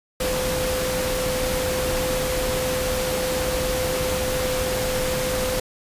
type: tone in noise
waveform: sine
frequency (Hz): 511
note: C5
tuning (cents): -41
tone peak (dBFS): -24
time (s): 0.2-5.6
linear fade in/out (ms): 5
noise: pink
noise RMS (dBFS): -26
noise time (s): 0.2-5.6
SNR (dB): -1
effects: resampled to 32000 Hz